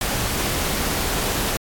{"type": "noise", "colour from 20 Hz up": "pink", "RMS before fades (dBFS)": -23, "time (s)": [0.01, 1.57], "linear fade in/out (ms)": 2, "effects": ["AAC 64 kbps"]}